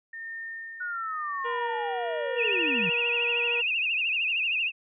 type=tone with tremolo; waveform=sine; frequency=1819 Hz; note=A#6; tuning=43 cents flat; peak=-34 dBFS; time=0.13-2.89 s; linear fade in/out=5 ms; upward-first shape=sine; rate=0.92 Hz; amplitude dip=55%
type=linear sweep; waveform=sine; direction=down; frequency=1480 to 157.9 Hz; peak=-30 dBFS; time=0.8-2.9 s; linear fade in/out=10 ms
type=harmonic tone; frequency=475.1 Hz; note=A#4; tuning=33 cents sharp; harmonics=1 / 2 / 3 / 4 / 5 / 6 / 7; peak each=-32 / -39 / -42 / -43 / -48 / -46 / -49 dBFS; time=1.44-3.62 s; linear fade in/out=20 ms
type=tone with vibrato; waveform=sine; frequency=2637 Hz; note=E7; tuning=in tune; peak=-24 dBFS; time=2.36-4.72 s; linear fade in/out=50 ms; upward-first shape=triangle; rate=13 Hz; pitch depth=140 cents each way
effects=none